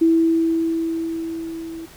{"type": "tone with level ramp", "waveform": "sine", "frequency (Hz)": 328.3, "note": "E4", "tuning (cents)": -7, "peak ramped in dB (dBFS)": [-11, -30], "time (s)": [0.01, 1.86], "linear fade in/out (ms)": 10, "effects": ["pink hiss -45 dBFS RMS until 1.96 s"]}